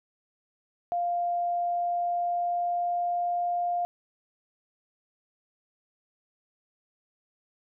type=tone with pitch glide; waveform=sine; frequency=698.5 to 702.5 Hz; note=F5 to F5; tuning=0 to +10 cents; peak=-25 dBFS; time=0.92-3.85 s; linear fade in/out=0 ms; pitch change=+10 cents; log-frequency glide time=1.48-3.45 s; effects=none